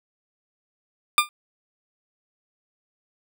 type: tone with exponential decay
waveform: 20% pulse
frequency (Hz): 1200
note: D6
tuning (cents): +37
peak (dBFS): -5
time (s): 1.18-1.29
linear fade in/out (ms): 1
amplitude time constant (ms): 23
effects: none